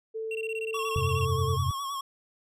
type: tone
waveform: sine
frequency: 443.5 Hz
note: A4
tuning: 14 cents sharp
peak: -31 dBFS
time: 0.14-1.57 s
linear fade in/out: 20 ms
type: tone bursts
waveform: triangle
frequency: 2734 Hz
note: F7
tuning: 37 cents flat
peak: -32 dBFS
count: 16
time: 0.31-1.25 s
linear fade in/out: 2 ms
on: 40 ms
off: 20 ms
type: tone with vibrato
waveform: square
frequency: 1106 Hz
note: C#6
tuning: 4 cents flat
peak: -32 dBFS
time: 0.74-2.01 s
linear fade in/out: 5 ms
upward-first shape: sine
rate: 9.5 Hz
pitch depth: 53 cents each way
type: chord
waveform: sine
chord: F suspended second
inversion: none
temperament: just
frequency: 87.31 / 98.22 / 130.96 Hz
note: F2 / G2 / C3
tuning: 0 / +4 / +2 cents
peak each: -30 / -30 / -29 dBFS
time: 0.96-1.71 s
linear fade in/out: 0 ms
effects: resampled to 32000 Hz